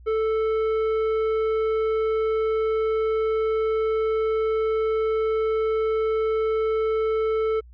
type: tone with tanh clipping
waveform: triangle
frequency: 440 Hz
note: A4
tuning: in tune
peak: -22 dBFS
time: 0.06-7.61 s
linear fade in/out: 20 ms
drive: 14 dB
effects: added 60 Hz sine -44 dBFS peak until 7.73 s